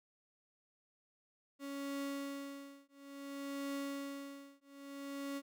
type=tone with tremolo; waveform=35% pulse; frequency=278.9 Hz; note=C#4; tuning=11 cents sharp; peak=-36 dBFS; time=1.59-5.42 s; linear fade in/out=50 ms; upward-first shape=triangle; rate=0.58 Hz; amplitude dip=100%; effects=none